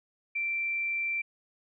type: tone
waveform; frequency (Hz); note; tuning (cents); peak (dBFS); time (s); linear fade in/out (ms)
sine; 2349; D7; 0; -28; 0.35-1.22; 10
effects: none